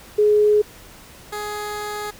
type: tone pair in turn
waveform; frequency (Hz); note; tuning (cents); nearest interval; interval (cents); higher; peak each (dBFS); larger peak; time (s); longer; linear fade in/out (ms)
sine / 15% pulse; 420 / 417.9; G#4 / G#4; +19 / +11; unison; 8; first; -12 / -20; first; 0.18-0.62 / 1.32-2.11; second; 10
effects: pink hiss -44 dBFS RMS until 2.19 s